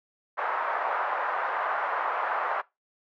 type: band-pass noise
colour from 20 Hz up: white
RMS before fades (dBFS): -29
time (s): 0.37-2.62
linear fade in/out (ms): 20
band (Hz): 610 to 1400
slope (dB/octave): 24
effects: noise-tail reverb RT60 0.2 s tail -20 dB re dry